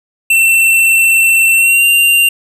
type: tone with pitch glide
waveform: square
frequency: 2692 to 2779 Hz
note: E7 to F7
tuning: +36 to -9 cents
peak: -7 dBFS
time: 0.3-2.29 s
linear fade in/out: 5 ms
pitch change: +55 cents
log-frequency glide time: 1.53-1.86 s
effects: none